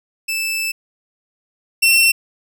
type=tone pair in turn; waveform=sawtooth; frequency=2637 / 2705 Hz; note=E7 / E7; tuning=0 / +44 cents; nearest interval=unison; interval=44 cents; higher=second; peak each=-16 / -7 dBFS; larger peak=second; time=0.28-0.72 / 1.82-2.12 s; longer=first; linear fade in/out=10 ms; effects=none